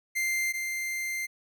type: tone pair in turn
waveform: 45% pulse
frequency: 2093 / 2093 Hz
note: C7 / C7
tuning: 0 / 0 cents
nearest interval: unison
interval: 0 cents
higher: neither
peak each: -26 / -30 dBFS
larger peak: first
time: 0.15-0.53 / 0.53-1.27 s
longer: second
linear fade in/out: 20 ms
effects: none